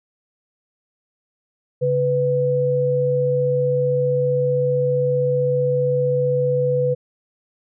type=tone pair together; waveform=sine; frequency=139.47 / 497 Hz; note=C#3 / B4; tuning=+11 / +11 cents; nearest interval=octave + minor seventh; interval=2200 cents; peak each=-22 / -17 dBFS; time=1.81-6.95 s; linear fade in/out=20 ms; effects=none